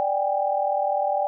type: tone cluster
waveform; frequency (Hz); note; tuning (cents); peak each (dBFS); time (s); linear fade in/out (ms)
sine; 587 / 771 / 811; D5 / G5 / G#5; -1 / -29 / -41; -25; 0-1.27; 0
effects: none